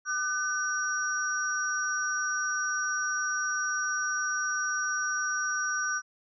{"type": "tone cluster", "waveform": "sine", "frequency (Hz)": [1204, 1511, 5710], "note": ["D6", "F#6", "F8"], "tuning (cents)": [43, 36, 37], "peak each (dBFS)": [-34, -29, -34], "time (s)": [0.05, 6.02], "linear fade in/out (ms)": 50, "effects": []}